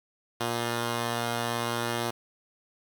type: tone pair together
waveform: 5% pulse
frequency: 118 / 354.5 Hz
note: A#2 / F4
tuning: +22 / +26 cents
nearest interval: octave + perfect fifth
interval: 1904 cents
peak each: -17 / -25 dBFS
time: 0.4-2.11 s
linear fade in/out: 10 ms
effects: none